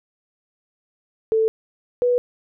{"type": "tone pair in turn", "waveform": "sine", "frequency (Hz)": [442.8, 490.3], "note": ["A4", "B4"], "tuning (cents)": [11, -13], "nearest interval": "major second", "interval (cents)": 176, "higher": "second", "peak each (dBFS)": -15, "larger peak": "neither", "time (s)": [[1.32, 1.48], [2.02, 2.18]], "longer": "neither", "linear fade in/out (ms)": 0, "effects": []}